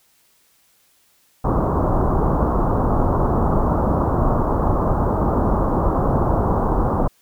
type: low-pass noise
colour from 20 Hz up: pink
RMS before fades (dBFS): -18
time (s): 1.44-7.08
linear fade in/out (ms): 10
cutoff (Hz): 1200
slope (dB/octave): 48
effects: white hiss -59 dBFS RMS until 7.21 s